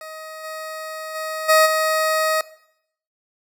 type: tone with level steps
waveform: 20% pulse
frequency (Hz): 630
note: D#5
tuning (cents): +21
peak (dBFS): -29 / -25 / -21 / -7 / -13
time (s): 0.01-2.41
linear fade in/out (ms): 2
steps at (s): 0.43 / 1.14 / 1.48 / 1.65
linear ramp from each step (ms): 20
effects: noise-tail reverb RT60 0.7 s tail -18 dB re dry